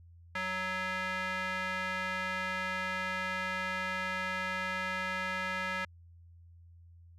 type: tone with band-pass filter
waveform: square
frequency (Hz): 185.8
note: F#3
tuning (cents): +7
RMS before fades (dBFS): -35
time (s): 0.35-5.85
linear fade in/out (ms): 5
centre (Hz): 1800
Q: 2.1
effects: added 85 Hz sine -53 dBFS peak until 7.18 s